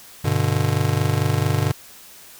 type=chord; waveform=square; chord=G major; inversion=none; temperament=just; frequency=98 / 122.5 / 147 Hz; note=G2 / B2 / D3; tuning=0 / -14 / +2 cents; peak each=-23 dBFS; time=0.24-1.72 s; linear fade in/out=10 ms; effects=white hiss -44 dBFS RMS until 2.39 s